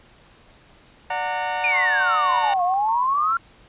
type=chord; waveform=sawtooth; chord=D augmented; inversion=none; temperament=just; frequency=587.3 / 734.2 / 917.7 Hz; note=D5 / F#5 / A#5; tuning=0 / -14 / -27 cents; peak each=-28 / -22 / -22 dBFS; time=1.1-2.54 s; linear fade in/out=5 ms
type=exponential two-way sweep; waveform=sine; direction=down then up; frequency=2475 to 695 to 1393 Hz; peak=-18 dBFS; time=1.64-3.37 s; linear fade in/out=2 ms; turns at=2.63 s
type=tone with tremolo; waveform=sine; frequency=1088 Hz; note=C#6; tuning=33 cents flat; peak=-26 dBFS; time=1.71-3.39 s; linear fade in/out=50 ms; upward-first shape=square; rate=3.4 Hz; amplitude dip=60%
effects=pink hiss -52 dBFS RMS until 3.68 s + resampled to 8000 Hz